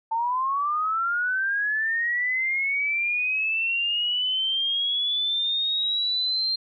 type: linear sweep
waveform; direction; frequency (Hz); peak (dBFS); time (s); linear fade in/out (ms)
sine; up; 889 to 4186; -22; 0.11-6.56; 10
effects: none